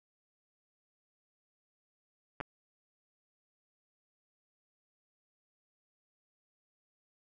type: clicks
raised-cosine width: 0.5 ms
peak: -23 dBFS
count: 2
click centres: 2.403 / 2.41 s
effects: none